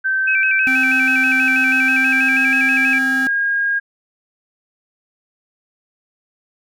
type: tone with pitch glide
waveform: sine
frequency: 1550 to 1626.1 Hz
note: G6 to G#6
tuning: -20 to -37 cents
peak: -15 dBFS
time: 0.04-3.8 s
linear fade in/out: 20 ms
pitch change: +83 cents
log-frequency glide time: 1.7-2.55 s
type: tone with vibrato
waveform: sine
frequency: 2447 Hz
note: D#7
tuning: 29 cents flat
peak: -16 dBFS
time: 0.27-2.99 s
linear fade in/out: 10 ms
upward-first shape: square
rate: 6.2 Hz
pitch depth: 76 cents each way
type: tone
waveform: square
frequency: 261.6 Hz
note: C4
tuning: in tune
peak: -22 dBFS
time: 0.67-3.27 s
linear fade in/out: 0 ms
effects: none